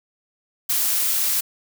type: noise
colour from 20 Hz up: blue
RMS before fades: -21 dBFS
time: 0.69-1.41 s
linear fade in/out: 10 ms
effects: none